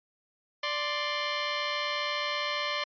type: tone pair together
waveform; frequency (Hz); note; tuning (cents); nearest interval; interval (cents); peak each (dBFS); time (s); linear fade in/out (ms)
10% pulse; 588 / 1047.7; D5 / C6; +2 / +2; minor seventh; 1000; -23; 0.63-2.84; 5
effects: resampled to 11025 Hz